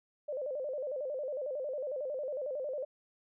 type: tone with vibrato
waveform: sine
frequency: 554.4 Hz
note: C#5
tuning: in tune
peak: -34 dBFS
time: 0.28-2.85 s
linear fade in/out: 10 ms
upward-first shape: square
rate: 11 Hz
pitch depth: 120 cents each way
effects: none